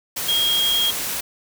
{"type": "tone in noise", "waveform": "sine", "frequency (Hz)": 3256, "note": "G#7", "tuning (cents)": -35, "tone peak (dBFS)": -17, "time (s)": [0.28, 0.91], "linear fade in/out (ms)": 10, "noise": "white", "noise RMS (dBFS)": -26, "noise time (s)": [0.16, 1.21], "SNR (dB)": 6, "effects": []}